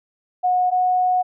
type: tone pair in turn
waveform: sine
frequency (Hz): 728 / 732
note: F#5 / F#5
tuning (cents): -28 / -19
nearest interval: unison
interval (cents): 9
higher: second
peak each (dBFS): -15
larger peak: neither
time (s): 0.43-0.71 / 0.71-1.23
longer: second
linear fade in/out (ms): 20
effects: none